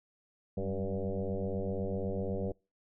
sine tone with frequency modulation, 196 Hz, G3, in tune, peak -31 dBFS, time 0.57-2.52 s, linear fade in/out 5 ms, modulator 96 Hz, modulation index 4.1, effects noise-tail reverb RT60 0.3 s tail -25 dB re dry

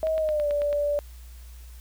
sine tone with pitch glide, 635 to 582.3 Hz, D#5 to D5, +35 to -15 cents, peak -22 dBFS, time 0.03-0.99 s, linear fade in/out 0 ms, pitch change -150 cents, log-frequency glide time 0.18-0.48 s
click train, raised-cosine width 0.3 ms, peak -23 dBFS, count 7, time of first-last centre 0.07-0.729 s, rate 9.11 Hz
effects added 60 Hz sine -41 dBFS peak until 1.8 s + white hiss -55 dBFS RMS until 1.8 s

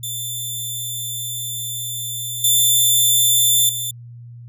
10% pulse tone with level steps, 3541 Hz, A7, 10 cents sharp, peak -17 / -5 / -15 dBFS, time 0.03-3.91 s, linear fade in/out 5 ms, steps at 2.44 / 3.69 s, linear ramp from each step 2 ms, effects added 119 Hz sine -35 dBFS peak until 4.48 s

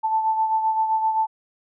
sine beating tone pair, 880 / 887.7 Hz, A5 / A5, 0 / +15 cents, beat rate 7.7 Hz, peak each -19 / -28 dBFS, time 0.03-1.27 s, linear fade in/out 20 ms, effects none

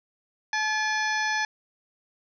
harmonic tone with a mistuned harmonic, 860 Hz, A5, 40 cents flat, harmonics 1 / 2 / 3 / 4 / 5 / 6 / 7, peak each -29 / -26 / -35 / -39 / -39 / -37 / -38 dBFS, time 0.53-1.45 s, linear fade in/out 2 ms, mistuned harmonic 3, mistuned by -120 cents, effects none

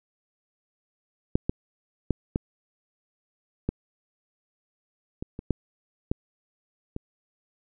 clicks, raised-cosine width 3 ms, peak -7 / -11 / -9 / -11 / -12 / -19 / -22 / -10 / -11 / -19 dBFS, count 10, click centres 1.355 / 1.495 / 2.107 / 2.359 / 3.69 / 5.225 / 5.391 / 5.507 / 6.115 / 6.964 s, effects none

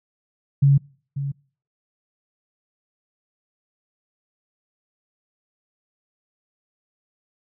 sine tone with echo, 139.6 Hz, C#3, 13 cents sharp, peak -11 dBFS, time 0.62-0.78 s, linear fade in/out 10 ms, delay 540 ms, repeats 1, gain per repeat -12 dB, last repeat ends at 1.32 s, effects noise-tail reverb RT60 0.5 s tail -26 dB re dry

